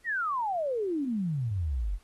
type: exponential sweep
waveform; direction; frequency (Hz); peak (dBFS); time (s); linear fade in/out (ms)
sine; down; 1975.5 to 41.2; -27; 0.04-1.99; 50
effects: pink hiss -64 dBFS RMS until 2.03 s + AAC 32 kbps